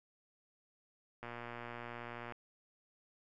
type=click train; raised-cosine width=0.5 ms; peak=-30 dBFS; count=131; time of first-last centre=1.23-2.322 s; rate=119 Hz; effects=none